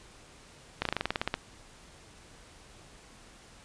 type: slowing click train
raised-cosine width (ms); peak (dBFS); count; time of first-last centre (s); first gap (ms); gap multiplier
0.3; -12; 12; 0.82-1.341; 33; 1.07
effects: pink hiss -54 dBFS RMS until 3.64 s + resampled to 22050 Hz